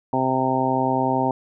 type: harmonic tone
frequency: 130.81 Hz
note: C3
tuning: in tune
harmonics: 1 / 2 / 3 / 4 / 5 / 6 / 7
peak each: -29 / -24 / -28 / -29 / -27 / -25 / -24 dBFS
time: 0.13-1.31 s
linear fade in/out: 2 ms
effects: none